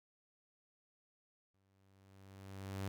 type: tone with exponential growth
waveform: sawtooth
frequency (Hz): 97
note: G2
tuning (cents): -18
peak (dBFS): -34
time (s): 1.54-2.88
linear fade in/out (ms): 0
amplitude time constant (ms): 290
effects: none